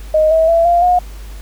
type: tone with pitch steps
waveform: sine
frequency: 622.3 / 645 / 668.5 / 692.9 / 718.1 Hz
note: D#5 / E5 / E5 / F5 / F5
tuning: 0 / -38 / +24 / -14 / +48 cents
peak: -8 dBFS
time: 0.14-0.99 s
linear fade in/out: 5 ms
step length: 170 ms
effects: added 50 Hz sine -28 dBFS peak until 1.41 s + pink hiss -41 dBFS RMS until 1.41 s